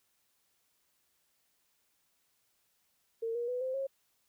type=tone with pitch steps; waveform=sine; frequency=455.6 / 475.8 / 496.8 / 518.8 / 541.8 Hz; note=A#4 / A#4 / B4 / C5 / C#5; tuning=-40 / +35 / +10 / -15 / -40 cents; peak=-32 dBFS; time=3.22-3.87 s; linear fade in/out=10 ms; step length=130 ms; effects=white hiss -75 dBFS RMS until 4.28 s